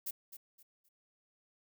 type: noise with echo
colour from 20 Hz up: violet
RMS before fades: -38 dBFS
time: 0.06-0.11 s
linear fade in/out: 10 ms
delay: 260 ms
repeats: 3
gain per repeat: -11 dB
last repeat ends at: 0.89 s
effects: none